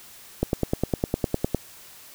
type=click train; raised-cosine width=2 ms; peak=-8 dBFS; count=12; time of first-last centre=0.43-1.547 s; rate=9.85 Hz; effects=white hiss -47 dBFS RMS until 2.14 s